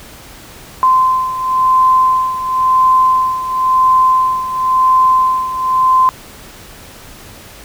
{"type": "beating tone pair", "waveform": "sine", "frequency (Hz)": [1034, 1034.96], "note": ["C6", "C6"], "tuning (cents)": [-21, -19], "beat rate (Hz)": 0.96, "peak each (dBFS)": [-10, -15], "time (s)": [0.83, 6.09], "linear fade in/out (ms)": 0, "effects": ["pink hiss -36 dBFS RMS until 7.64 s"]}